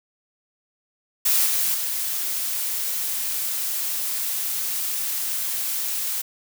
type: noise with level steps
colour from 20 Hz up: blue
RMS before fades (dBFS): -19 / -22 / -26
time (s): 1.25-6.22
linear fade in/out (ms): 10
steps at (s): 1.46 / 1.74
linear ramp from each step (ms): 5
effects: none